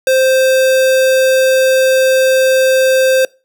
square tone, 523.3 Hz, C5, in tune, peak -9 dBFS, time 0.07-3.25 s, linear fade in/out 2 ms, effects noise-tail reverb RT60 0.3 s tail -24 dB re dry

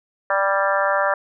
harmonic tone with a mistuned harmonic, 196 Hz, G3, in tune, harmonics 3 / 4 / 5 / 6 / 7 / 8 / 9, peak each -21 / -26 / -25 / -25 / -25 / -26 / -27 dBFS, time 0.3-1.14 s, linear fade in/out 2 ms, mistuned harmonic 8, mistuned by +26 cents, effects none

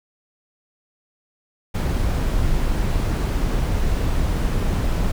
brown noise, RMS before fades -20 dBFS, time 1.74-5.12 s, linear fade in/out 10 ms, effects none

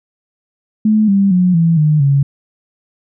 sine tone with pitch steps, 215.2 / 197.34 / 180.96 / 165.94 / 152.17 / 139.54 Hz, A3 / G3 / F#3 / E3 / D#3 / C#3, -38 / +12 / -38 / +12 / -38 / +12 cents, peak -8 dBFS, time 0.85-2.23 s, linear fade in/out 5 ms, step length 230 ms, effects none

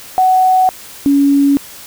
sine tone pair in turn, 746 / 281.1 Hz, F#5 / C#4, +14 / +24 cents, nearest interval octave + perfect fourth, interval 1690 cents, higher first, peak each -7 dBFS, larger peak neither, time 0.18-0.69 / 1.06-1.57 s, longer neither, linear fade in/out 0 ms, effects white hiss -34 dBFS RMS until 1.86 s

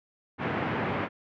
pink band-pass noise, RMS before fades -30 dBFS, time 0.38-1.09 s, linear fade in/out 50 ms, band 110 to 2300 Hz, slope 24 dB/octave, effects none

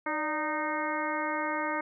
harmonic tone with a mistuned harmonic, 308.2 Hz, D#4, 16 cents flat, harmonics 1 / 2 / 3 / 4 / 5 / 6 / 7, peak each -36 / -36 / -34 / -36 / -38 / -39 / -38 dBFS, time 0.06-1.81 s, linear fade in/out 5 ms, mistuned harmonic 2, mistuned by -67 cents, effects none

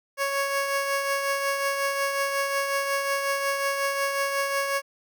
15% pulse tone with tremolo, 554.4 Hz, C#5, in tune, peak -16 dBFS, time 0.17-4.82 s, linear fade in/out 50 ms, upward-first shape triangle, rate 5.5 Hz, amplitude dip 45%, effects none

